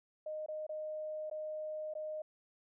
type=tone with dropouts; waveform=sine; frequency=617 Hz; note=D#5; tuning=15 cents flat; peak=-38 dBFS; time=0.26-2.22 s; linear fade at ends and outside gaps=5 ms; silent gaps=0.462-0.484 / 0.667-0.692 / 1.299-1.312 / 1.938-1.951 s; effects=none